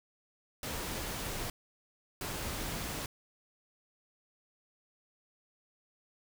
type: noise bursts at uneven times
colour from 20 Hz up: pink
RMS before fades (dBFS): -38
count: 2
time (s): 0.63-1.5 / 2.21-3.06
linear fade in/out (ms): 2
effects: none